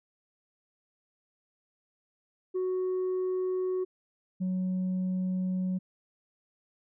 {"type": "tone pair in turn", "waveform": "sine", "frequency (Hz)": [370, 185], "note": ["F#4", "F#3"], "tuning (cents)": [0, 0], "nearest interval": "octave", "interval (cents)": 1200, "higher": "first", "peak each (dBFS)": -25, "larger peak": "neither", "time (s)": [[2.54, 3.85], [4.4, 5.79]], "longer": "second", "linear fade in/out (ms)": 20, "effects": ["tanh soft clip ceiling -26 dBFS"]}